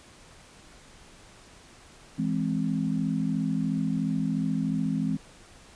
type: chord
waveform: sine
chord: E augmented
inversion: none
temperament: equal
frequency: 164.81 / 207.7 / 261.6 Hz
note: E3 / G#3 / B#3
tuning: 0 / 0 / 0 cents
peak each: -29 dBFS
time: 2.18-5.17 s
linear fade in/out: 10 ms
effects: pink hiss -52 dBFS RMS until 5.75 s + resampled to 22050 Hz